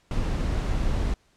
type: noise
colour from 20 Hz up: brown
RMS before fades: -25 dBFS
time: 0.11-1.14 s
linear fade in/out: 2 ms
effects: pink hiss -64 dBFS RMS until 1.36 s + low-pass 8000 Hz 12 dB/octave